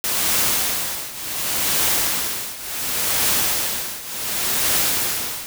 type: noise with tremolo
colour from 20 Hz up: white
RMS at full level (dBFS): -18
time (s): 0.04-5.46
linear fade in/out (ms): 0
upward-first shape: triangle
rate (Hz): 0.69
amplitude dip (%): 85
effects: none